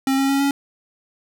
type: tone with pitch steps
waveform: square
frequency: 268.5 / 272.1 / 275.7 / 279.4 Hz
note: C4 / C#4 / C#4 / C#4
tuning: +45 / -32 / -9 / +14 cents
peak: -17 dBFS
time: 0.07-0.51 s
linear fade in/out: 2 ms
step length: 110 ms
effects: none